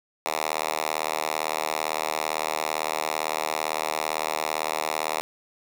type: tone with high-pass filter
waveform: 5% pulse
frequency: 77.78 Hz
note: D#2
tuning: in tune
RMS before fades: -28 dBFS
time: 0.26-5.21 s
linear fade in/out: 0 ms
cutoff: 730 Hz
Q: 0.91
effects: none